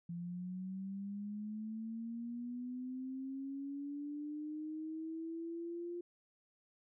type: linear sweep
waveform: sine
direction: up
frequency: 170 to 350 Hz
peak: -40 dBFS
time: 0.09-6.01 s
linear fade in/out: 5 ms
effects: none